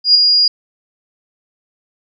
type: tone with ADSR envelope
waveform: sine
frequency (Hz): 4860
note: D#8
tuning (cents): -42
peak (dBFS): -3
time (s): 0.04-0.48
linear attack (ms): 110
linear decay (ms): 4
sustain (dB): -5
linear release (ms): 4
effects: none